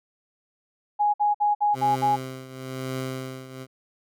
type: tone bursts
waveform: sine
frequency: 830.6 Hz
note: G#5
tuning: in tune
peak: -18 dBFS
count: 6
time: 0.99-2.165 s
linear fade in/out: 20 ms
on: 150 ms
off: 55 ms
type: tone with tremolo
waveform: 15% pulse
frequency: 130.81 Hz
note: C3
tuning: in tune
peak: -21 dBFS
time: 1.73-3.67 s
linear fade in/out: 50 ms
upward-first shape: triangle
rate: 1 Hz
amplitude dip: 80%
effects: none